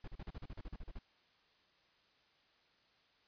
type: noise bursts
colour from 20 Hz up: brown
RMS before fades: -45 dBFS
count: 13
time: 0.04-0.99 s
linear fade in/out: 5 ms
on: 38 ms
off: 38 ms
effects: white hiss -71 dBFS RMS until 3.27 s + resampled to 11025 Hz